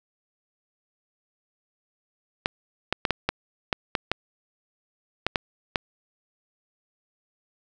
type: clicks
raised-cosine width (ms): 0.3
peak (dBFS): -6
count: 11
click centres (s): 2.459 / 2.926 / 3.052 / 3.107 / 3.29 / 3.728 / 3.952 / 4.116 / 5.266 / 5.358 / 5.758
effects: none